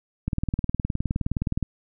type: click train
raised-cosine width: 5 ms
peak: -12 dBFS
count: 27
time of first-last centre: 0.28-1.627 s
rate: 19.3 Hz
effects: none